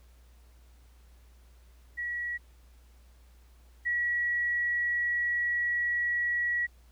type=tone pair in turn; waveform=sine; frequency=1925 / 1925 Hz; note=B6 / B6; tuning=-45 / -45 cents; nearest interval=unison; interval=0 cents; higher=neither; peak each=-31 / -26 dBFS; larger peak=second; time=1.97-2.38 / 3.85-6.67 s; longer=second; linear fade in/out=20 ms; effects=added 60 Hz sine -54 dBFS peak until 6.91 s + pink hiss -66 dBFS RMS until 6.91 s